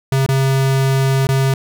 square tone with dropouts, 134.5 Hz, C3, 48 cents sharp, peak -13 dBFS, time 0.12-1.54 s, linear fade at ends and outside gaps 2 ms, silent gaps 0.263-0.288 / 1.27-1.289 s, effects none

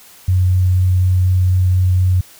sine tone with vibrato, 91.7 Hz, F#2, 15 cents flat, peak -10 dBFS, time 0.28-2.21 s, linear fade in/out 5 ms, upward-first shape sine, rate 4.1 Hz, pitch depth 8 cents each way, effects white hiss -43 dBFS RMS until 2.39 s

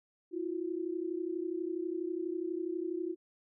sine tone pair together, 329.6 / 361.8 Hz, E4 / F#4, 0 / -39 cents, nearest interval major second, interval 161 cents, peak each -36 / -36 dBFS, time 0.31-3.16 s, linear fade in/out 50 ms, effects none

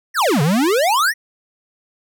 square exponential two-way sweep, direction down then up, 1975.5 to 135.7 to 1975.5 Hz, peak -14 dBFS, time 0.14-1.14 s, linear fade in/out 50 ms, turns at 0.42 s, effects none

